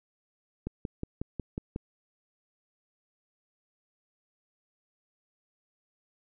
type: click train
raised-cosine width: 3 ms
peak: -20 dBFS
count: 7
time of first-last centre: 0.67-1.761 s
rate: 5.5 Hz
effects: none